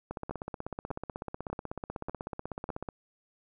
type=two click trains; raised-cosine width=1 ms; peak=-22 / -22 dBFS; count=46 / 5; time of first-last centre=0.11-2.888 / 0.31-2.691 s; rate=16.2 / 1.68 Hz; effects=none